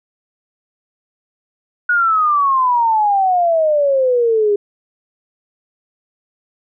sine exponential sweep, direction down, 1463 to 402.9 Hz, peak -11 dBFS, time 1.89-4.56 s, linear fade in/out 5 ms, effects none

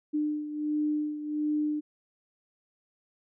sine beating tone pair, 300.2 / 301.6 Hz, D4 / D4, +38 / +46 cents, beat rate 1.4 Hz, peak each -28 / -34 dBFS, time 0.13-1.81 s, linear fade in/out 20 ms, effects none

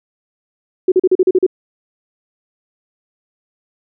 sine tone bursts, 370 Hz, F#4, in tune, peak -7 dBFS, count 8, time 0.88-1.465 s, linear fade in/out 5 ms, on 39 ms, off 39 ms, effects none

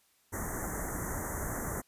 pink band-stop noise, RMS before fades -36 dBFS, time 0.32-1.82 s, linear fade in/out 20 ms, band 2000 to 6100 Hz, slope 96 dB/octave, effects white hiss -69 dBFS RMS until 1.87 s + resampled to 32000 Hz

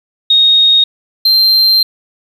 sine / triangle tone pair in turn, 3729 / 4152 Hz, A#7 / C8, 0 / -14 cents, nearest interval major second, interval 186 cents, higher second, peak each -5 dBFS, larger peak neither, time 0.3-0.84 / 1.25-1.83 s, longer second, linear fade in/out 5 ms, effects 7-bit

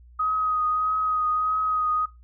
sine tone with vibrato, 1256 Hz, D#6, 16 cents sharp, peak -21 dBFS, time 0.19-2.06 s, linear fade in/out 10 ms, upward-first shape triangle, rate 1.6 Hz, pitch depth 23 cents each way, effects noise-tail reverb RT60 0.2 s tail -17 dB re dry + added 60 Hz sine -47 dBFS peak until 2.23 s

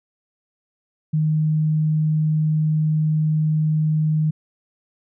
sine tone, 155 Hz, D#3, 6 cents flat, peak -16 dBFS, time 1.13-4.31 s, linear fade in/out 10 ms, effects none

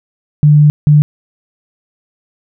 sine tone bursts at uneven times, 148.8 Hz, D3, 23 cents sharp, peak -3 dBFS, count 2, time 0.43-0.7 / 0.87-1.02 s, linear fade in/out 0 ms, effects none

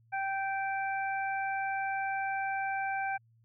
harmonic tone, 780 Hz, G5, 9 cents flat, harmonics 1 / 2 / 3, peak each -32 / -36 / -40 dBFS, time 0.12-3.18 s, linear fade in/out 20 ms, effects added 114 Hz sine -62 dBFS peak until 3.44 s

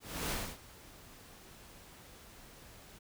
pink noise with ADSR envelope, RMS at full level -35 dBFS, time 0-2.99 s, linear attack 300 ms, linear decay 270 ms, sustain -20 dB, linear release 12 ms, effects none

